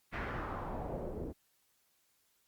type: noise with low-pass filter sweep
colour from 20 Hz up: pink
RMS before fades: -40 dBFS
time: 0.12-1.33 s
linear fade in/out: 20 ms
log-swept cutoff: 2000 to 370 Hz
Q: 2
effects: white hiss -74 dBFS RMS until 2.47 s + Opus 48 kbps